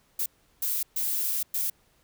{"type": "noise bursts at uneven times", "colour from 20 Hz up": "violet", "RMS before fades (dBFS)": -28, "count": 4, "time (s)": [[0.19, 0.26], [0.62, 0.83], [0.96, 1.43], [1.54, 1.7]], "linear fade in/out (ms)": 5, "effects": ["pink hiss -65 dBFS RMS until 2.03 s"]}